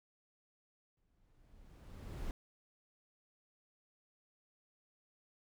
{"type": "noise with exponential growth", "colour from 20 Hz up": "brown", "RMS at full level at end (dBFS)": -39, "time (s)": [0.97, 2.31], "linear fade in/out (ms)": 1, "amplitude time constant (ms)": 290, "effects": []}